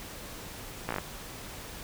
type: slowing click train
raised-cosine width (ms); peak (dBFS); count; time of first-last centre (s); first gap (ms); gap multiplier
0.5; -16; 6; 0.89-0.984; 16; 1.08
effects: pink hiss -43 dBFS RMS until 1.83 s